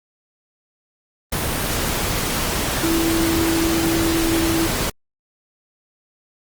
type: tone in noise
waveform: sine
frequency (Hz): 329.6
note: E4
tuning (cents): 0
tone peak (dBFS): -18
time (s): 2.83-4.67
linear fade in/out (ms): 5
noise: pink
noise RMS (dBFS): -22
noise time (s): 1.32-4.9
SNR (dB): +1
effects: Opus 24 kbps